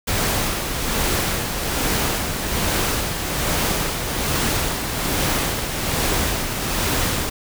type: noise with tremolo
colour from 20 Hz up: pink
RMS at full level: -20 dBFS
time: 0.07-7.3 s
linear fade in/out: 10 ms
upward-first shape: sine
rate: 1.2 Hz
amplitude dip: 45%
effects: none